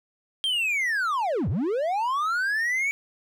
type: linear two-way sweep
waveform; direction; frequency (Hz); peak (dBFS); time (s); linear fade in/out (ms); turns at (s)
triangle; down then up; 3228 to 73.42 to 2285; -21; 0.44-2.91; 0; 1.49
effects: none